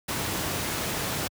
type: noise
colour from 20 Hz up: pink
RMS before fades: -29 dBFS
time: 0.08-1.28 s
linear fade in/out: 10 ms
effects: high-pass 80 Hz 12 dB/octave